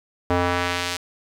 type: tone with band-pass filter sweep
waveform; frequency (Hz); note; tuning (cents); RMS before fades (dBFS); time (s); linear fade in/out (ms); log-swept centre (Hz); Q
square; 88.4; F2; +22; -23; 0.3-0.97; 5; 710 to 4900; 0.71
effects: 8-bit